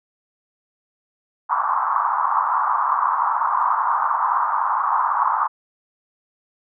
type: band-pass noise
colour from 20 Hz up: pink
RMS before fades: -20 dBFS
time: 1.49-5.48 s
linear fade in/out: 20 ms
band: 920 to 1200 Hz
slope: 48 dB/octave
effects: none